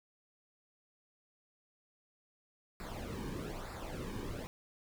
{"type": "noise with flanger", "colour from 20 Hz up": "brown", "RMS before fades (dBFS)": -42, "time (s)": [2.8, 4.47], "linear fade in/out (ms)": 0, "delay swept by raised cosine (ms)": [0.32, 1.52], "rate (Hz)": 1.1, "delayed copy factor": -0.7, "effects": []}